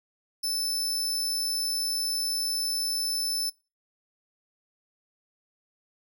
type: tone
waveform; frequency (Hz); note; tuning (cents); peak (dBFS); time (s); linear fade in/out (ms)
sawtooth; 5274; E8; 0; -24; 0.43-3.5; 10
effects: noise-tail reverb RT60 0.3 s tail -22 dB re dry